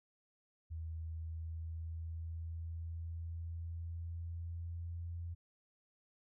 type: tone with pitch glide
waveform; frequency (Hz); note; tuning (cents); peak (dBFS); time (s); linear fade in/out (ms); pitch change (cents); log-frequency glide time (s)
sine; 80.9 to 85.17; E2 to F2; -32 to -43; -40; 0.7-5.35; 20; +89; 1.1-5.09
effects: none